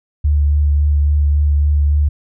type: tone with vibrato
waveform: sine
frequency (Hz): 73.2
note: D2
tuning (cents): -5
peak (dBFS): -10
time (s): 0.24-2.09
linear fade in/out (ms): 10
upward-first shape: triangle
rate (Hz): 3.6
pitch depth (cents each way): 21
effects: none